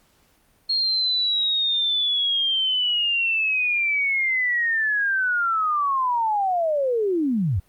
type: linear sweep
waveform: sine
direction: down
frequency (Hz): 4270 to 76.8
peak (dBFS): -19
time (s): 0.69-7.6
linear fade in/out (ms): 10
effects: pink hiss -61 dBFS RMS until 7.68 s + Opus 48 kbps